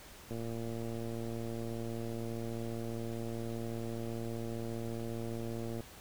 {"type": "click train", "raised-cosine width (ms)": 2, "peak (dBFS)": -28, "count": 633, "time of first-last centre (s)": [0.31, 5.806], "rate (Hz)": 115, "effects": ["pink hiss -53 dBFS RMS until 6 s"]}